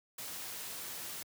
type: noise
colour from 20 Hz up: white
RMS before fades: -43 dBFS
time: 0.18-1.23 s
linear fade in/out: 5 ms
effects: high-pass 80 Hz 12 dB/octave